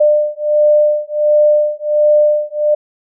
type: beating tone pair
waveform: sine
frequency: 598 / 599.4 Hz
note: D5 / D5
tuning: +31 / +35 cents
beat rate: 1.4 Hz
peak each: -12 dBFS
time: 0-2.75 s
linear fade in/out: 10 ms
effects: none